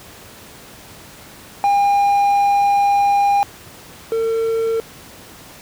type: tone pair in turn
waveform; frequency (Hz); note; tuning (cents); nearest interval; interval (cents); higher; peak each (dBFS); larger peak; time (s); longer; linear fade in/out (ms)
triangle; 806 / 452.4; G5 / A4; +48 / +48; minor seventh; 1000; first; -10 / -14; first; 1.64-3.43 / 4.12-4.8; first; 0
effects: pink hiss -40 dBFS RMS until 5.61 s + high-pass 60 Hz 12 dB/octave